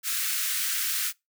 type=high-pass noise; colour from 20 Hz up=white; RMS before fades=-28 dBFS; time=0.03-1.13 s; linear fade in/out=50 ms; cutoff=1300 Hz; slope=48 dB/octave; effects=noise-tail reverb RT60 0.2 s tail -24 dB re dry